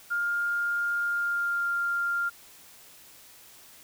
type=tone with pitch glide; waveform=sine; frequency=1408 to 1395.9 Hz; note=F6 to F6; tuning=+14 to -1 cents; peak=-25 dBFS; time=0.1-2.3 s; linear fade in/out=20 ms; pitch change=-15 cents; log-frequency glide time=1.04-1.69 s; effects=white hiss -52 dBFS RMS until 3.83 s